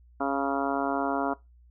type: harmonic tone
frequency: 138.59 Hz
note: C#3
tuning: in tune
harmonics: 2 / 3 / 4 / 5 / 6 / 7 / 8 / 9 / 10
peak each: -30 / -35 / -36 / -31 / -37 / -34 / -38 / -38 / -36 dBFS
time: 0.2-1.34 s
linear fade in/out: 10 ms
effects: noise-tail reverb RT60 0.2 s tail -20 dB re dry + added 60 Hz sine -53 dBFS peak until 1.7 s